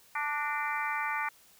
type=harmonic tone with a mistuned harmonic; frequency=293.7 Hz; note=D4; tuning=in tune; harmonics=3 / 4 / 5 / 6 / 7 / 8; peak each=-35 / -36 / -37 / -38 / -38 / -39 dBFS; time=0.15-1.29 s; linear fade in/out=5 ms; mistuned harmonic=6; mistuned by=+58 cents; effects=white hiss -60 dBFS RMS until 1.59 s